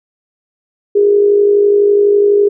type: tone with amplitude modulation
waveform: sine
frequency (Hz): 408.2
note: G#4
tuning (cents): -30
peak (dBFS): -4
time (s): 0.95-2.49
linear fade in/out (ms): 10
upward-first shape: sine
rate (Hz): 52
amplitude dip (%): 50
effects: none